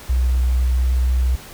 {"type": "tone with pitch glide", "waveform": "sine", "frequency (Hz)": [62.6, 63.04], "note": ["B1", "B1"], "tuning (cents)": [24, 36], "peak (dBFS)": -14, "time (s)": [0.09, 1.36], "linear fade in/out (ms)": 10, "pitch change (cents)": 12, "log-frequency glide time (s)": [0.63, 0.92], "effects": ["pink hiss -39 dBFS RMS until 1.53 s"]}